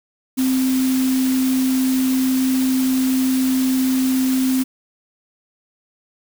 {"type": "tone in noise", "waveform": "sine", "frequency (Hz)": 260, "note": "C4", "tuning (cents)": -11, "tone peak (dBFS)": -15, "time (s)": [0.37, 4.64], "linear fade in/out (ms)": 20, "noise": "white", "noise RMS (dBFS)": -29, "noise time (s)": [0.37, 4.64], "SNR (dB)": 11, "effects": []}